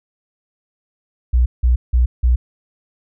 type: tone bursts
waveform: sine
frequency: 61.1 Hz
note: B1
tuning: 18 cents flat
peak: -10 dBFS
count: 4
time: 1.33-2.36 s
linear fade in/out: 10 ms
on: 130 ms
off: 170 ms
effects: none